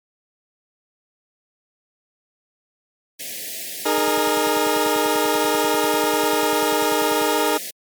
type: band-stop noise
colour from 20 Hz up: white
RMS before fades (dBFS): -31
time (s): 3.19-7.71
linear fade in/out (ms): 10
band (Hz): 720 to 1700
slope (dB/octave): 96
type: chord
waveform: 20% pulse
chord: D# suspended fourth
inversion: none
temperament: equal with one note detuned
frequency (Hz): 305.3 / 415.3 / 466.2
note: D#4 / G#4 / A#4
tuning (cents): -33 / 0 / 0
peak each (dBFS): -17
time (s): 3.85-7.58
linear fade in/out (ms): 10
type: click train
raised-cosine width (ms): 5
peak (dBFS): -20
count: 34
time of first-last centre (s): 3.98-7.215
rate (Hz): 10.2
effects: high-pass 200 Hz 12 dB/octave + MP3 96 kbps